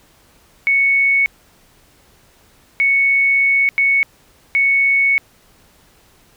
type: tone bursts at uneven times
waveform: sine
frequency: 2216 Hz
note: C#7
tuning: 1 cent flat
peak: -11 dBFS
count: 4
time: 0.67-1.26 / 2.8-3.69 / 3.78-4.03 / 4.55-5.18 s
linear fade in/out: 0 ms
effects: pink hiss -52 dBFS RMS until 6.36 s